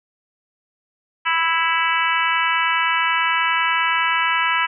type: harmonic tone with a mistuned harmonic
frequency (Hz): 329.6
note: E4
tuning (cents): 0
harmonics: 3 / 4 / 5 / 6 / 7 / 8 / 9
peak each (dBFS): -22 / -23 / -24 / -25 / -25 / -26 / -27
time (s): 1.25-4.67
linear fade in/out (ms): 20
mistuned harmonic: 7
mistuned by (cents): -19
effects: none